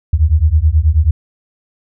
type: beating tone pair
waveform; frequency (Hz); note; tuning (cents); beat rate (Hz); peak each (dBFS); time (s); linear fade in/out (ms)
sine; 73.42 / 82.72; D2 / E2; 0 / +7; 9.3; -11; 0.13-1.11; 5
effects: none